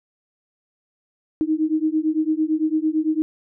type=beating tone pair; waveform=sine; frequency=308.5 / 317.4 Hz; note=D#4 / D#4; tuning=-15 / +35 cents; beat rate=8.9 Hz; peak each=-21 dBFS; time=1.41-3.22 s; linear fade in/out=0 ms; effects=none